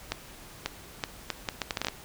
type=accelerating click train; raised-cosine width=0.2 ms; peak=-11 dBFS; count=12; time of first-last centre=0.12-1.884 s; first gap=540 ms; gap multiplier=0.7; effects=pink hiss -48 dBFS RMS until 2.04 s